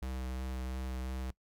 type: tone with vibrato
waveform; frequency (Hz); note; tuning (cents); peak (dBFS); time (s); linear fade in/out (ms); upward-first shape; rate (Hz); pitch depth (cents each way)
square; 64.3; C2; -30; -37; 0.02-1.31; 5; sine; 2.8; 15
effects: noise-tail reverb RT60 0.1 s tail -21 dB re dry